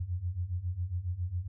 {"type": "beating tone pair", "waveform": "sine", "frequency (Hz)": [85, 92.3], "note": ["F2", "F#2"], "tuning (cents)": [-46, -4], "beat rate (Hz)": 7.3, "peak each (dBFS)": [-36, -33], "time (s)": [0, 1.48], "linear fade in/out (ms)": 10, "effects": []}